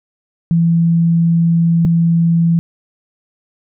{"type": "tone pair in turn", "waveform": "sine", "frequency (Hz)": [167.5, 167.5], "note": ["E3", "E3"], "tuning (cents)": [28, 28], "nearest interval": "unison", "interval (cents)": 0, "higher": "neither", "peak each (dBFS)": -9, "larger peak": "neither", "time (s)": [[0.51, 1.85], [1.85, 2.59]], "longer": "first", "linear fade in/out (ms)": 0, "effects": []}